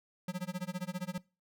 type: tone with tremolo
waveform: square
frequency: 181.3 Hz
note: F#3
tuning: 35 cents flat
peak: -33 dBFS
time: 0.28-1.18 s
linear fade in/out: 2 ms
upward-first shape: sine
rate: 15 Hz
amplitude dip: 100%
effects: noise-tail reverb RT60 0.3 s tail -22 dB re dry